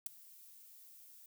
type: noise with ADSR envelope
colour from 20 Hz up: violet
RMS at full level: -34 dBFS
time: 0.06-1.26 s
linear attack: 5 ms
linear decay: 7 ms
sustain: -24 dB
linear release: 3 ms
effects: none